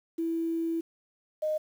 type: tone pair in turn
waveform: sine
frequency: 330 / 616.9 Hz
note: E4 / D#5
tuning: +2 / -15 cents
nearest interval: major seventh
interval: 1083 cents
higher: second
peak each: -27 / -26 dBFS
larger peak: second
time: 0.18-0.81 / 1.42-1.58 s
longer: first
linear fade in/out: 10 ms
effects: 9-bit